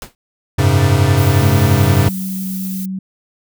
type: noise with exponential decay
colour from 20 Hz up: pink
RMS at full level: -25 dBFS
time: 0.02-0.15 s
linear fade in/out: 1 ms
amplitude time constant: 27 ms
type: chord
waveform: square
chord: F# suspended second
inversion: none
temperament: equal with one note detuned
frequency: 92.5 / 103.83 / 135.5 Hz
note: F#2 / G#2 / C#3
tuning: 0 / 0 / -39 cents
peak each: -15 dBFS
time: 0.58-2.09 s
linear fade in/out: 10 ms
type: noise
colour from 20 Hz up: violet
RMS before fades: -29 dBFS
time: 1.17-2.86 s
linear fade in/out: 10 ms
type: tone with pitch glide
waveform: sine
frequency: 212.8 to 189.58 Hz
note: G#3 to F#3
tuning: +42 to +42 cents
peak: -20 dBFS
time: 1.41-2.99 s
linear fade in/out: 5 ms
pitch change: -200 cents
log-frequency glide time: 1.75-1.85 s
effects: none